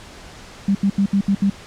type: tone bursts at uneven times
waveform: sine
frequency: 198 Hz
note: G3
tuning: 18 cents sharp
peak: -13 dBFS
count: 6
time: 0.68-0.75 / 0.83-0.9 / 0.98-1.06 / 1.13-1.21 / 1.28-1.35 / 1.42-1.5 s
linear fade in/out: 5 ms
effects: pink hiss -40 dBFS RMS until 1.66 s + low-pass 7000 Hz 12 dB/octave